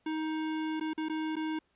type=tone with dropouts; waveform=square; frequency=313.8 Hz; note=D#4; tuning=15 cents sharp; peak=-32 dBFS; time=0.06-1.59 s; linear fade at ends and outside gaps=5 ms; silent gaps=0.799-0.809 / 0.934-0.977 / 1.086-1.096 / 1.357-1.365 s; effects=pink hiss -73 dBFS RMS until 1.75 s + resampled to 8000 Hz